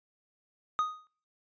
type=tone with exponential decay; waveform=triangle; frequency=1244.5 Hz; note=D#6; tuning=in tune; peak=-21 dBFS; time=0.79-1.07 s; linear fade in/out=0 ms; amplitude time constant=59 ms; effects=noise-tail reverb RT60 0.4 s tail -19 dB re dry + resampled to 16000 Hz